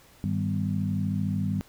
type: tone cluster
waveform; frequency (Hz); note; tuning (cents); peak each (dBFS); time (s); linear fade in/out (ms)
sine; 100 / 155.4 / 195.4 / 248.7; G2 / D#3 / G3 / B3; +35 / -2 / -5 / +12; -30 / -31 / -28 / -35; 0.24-1.61; 0
effects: pink hiss -56 dBFS RMS until 1.68 s